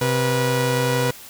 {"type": "tone pair together", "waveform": "sawtooth", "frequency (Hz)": [129.5, 487.1], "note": ["C3", "B4"], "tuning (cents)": [-17, -24], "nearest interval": "octave + major seventh", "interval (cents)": 2293, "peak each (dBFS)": -17, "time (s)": [0.01, 1.11], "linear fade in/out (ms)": 5, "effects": ["white hiss -41 dBFS RMS until 1.29 s"]}